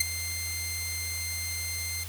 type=tone with ADSR envelope; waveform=10% pulse; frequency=2095 Hz; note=C7; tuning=2 cents sharp; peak=-9 dBFS; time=0-2.04 s; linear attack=8 ms; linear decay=13 ms; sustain=-14 dB; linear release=8 ms; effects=added 86 Hz sine -38 dBFS peak until 2.08 s + white hiss -43 dBFS RMS until 2.08 s